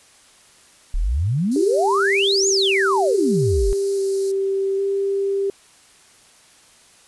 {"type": "exponential two-way sweep", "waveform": "sine", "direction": "up then down", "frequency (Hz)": [32.7, 7040, 37.53], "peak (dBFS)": -17, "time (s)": [0.94, 3.73], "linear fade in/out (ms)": 0, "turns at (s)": 2.48}
{"type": "high-pass noise", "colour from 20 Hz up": "white", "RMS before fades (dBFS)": -36, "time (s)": [1.51, 4.32], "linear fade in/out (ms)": 10, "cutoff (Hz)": 4000, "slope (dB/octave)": 96}
{"type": "tone with vibrato", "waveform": "sine", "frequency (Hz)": 392, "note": "G4", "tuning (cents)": 0, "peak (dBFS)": -18, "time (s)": [1.56, 5.5], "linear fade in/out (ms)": 2, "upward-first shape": "square", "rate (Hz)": 0.62, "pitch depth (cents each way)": 11}
{"effects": ["white hiss -51 dBFS RMS until 7.07 s", "resampled to 24000 Hz"]}